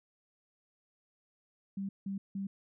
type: tone bursts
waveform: sine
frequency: 196 Hz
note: G3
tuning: in tune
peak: -34 dBFS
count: 3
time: 1.77-2.47 s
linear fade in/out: 5 ms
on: 120 ms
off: 170 ms
effects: none